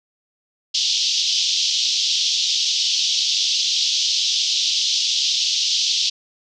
pink band-pass noise, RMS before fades -20 dBFS, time 0.74-6.1 s, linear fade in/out 10 ms, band 3100 to 6000 Hz, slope 48 dB/octave, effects none

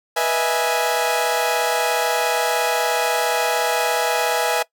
sawtooth chord, E major seventh, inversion second, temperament equal with one note detuned, 488.5 / 622.3 / 659.3 / 830.6 Hz, B4 / D#5 / E5 / G#5, -19 / 0 / 0 / 0 cents, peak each -20 / -24 / -19 / -18 dBFS, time 0.16-4.63 s, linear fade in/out 10 ms, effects noise-tail reverb RT60 0.1 s tail -20 dB re dry

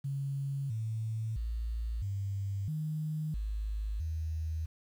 sine tone with pitch steps, 138.3 / 110.8 / 56.6 / 98.7 / 154.6 / 52.6 / 79.6 Hz, C#3 / A2 / A1 / G2 / D#3 / G#1 / D#2, -4 / +13 / +50 / +12 / -11 / +23 / +40 cents, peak -32 dBFS, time 0.04-4.66 s, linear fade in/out 10 ms, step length 660 ms, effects 10-bit

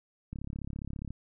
click train, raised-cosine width 5 ms, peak -26 dBFS, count 28, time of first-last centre 0.33-1.106 s, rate 34.8 Hz, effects none

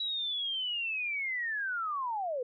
sine linear sweep, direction down, 3917 to 472.5 Hz, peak -31 dBFS, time 0-2.43 s, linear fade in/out 5 ms, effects none

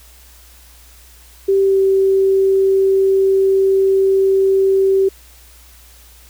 sine tone with pitch glide, 390.4 to 386.4 Hz, G4 to G4, -7 to -25 cents, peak -10 dBFS, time 1.48-5.09 s, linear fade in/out 10 ms, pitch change -18 cents, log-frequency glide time 1.61-1.8 s, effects added 60 Hz sine -44 dBFS peak until 6.29 s + white hiss -46 dBFS RMS until 6.29 s

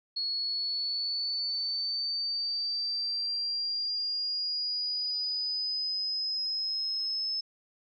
sine linear sweep, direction up, 4345 to 5220 Hz, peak -29 dBFS, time 0.16-7.41 s, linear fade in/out 10 ms, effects none

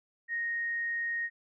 sine tone, 1864.7 Hz, A#6, in tune, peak -30 dBFS, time 0.28-1.3 s, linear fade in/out 50 ms, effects none

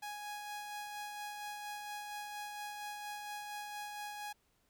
sawtooth tone with tremolo, 830.6 Hz, G#5, in tune, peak -37 dBFS, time 0.02-4.33 s, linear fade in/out 10 ms, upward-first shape sine, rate 4.3 Hz, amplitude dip 30%, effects pink hiss -75 dBFS RMS until 4.69 s

